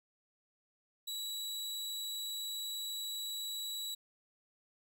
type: tone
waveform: sawtooth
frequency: 3909 Hz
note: B7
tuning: 19 cents flat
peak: -35 dBFS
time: 1.07-3.95 s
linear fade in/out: 10 ms
effects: none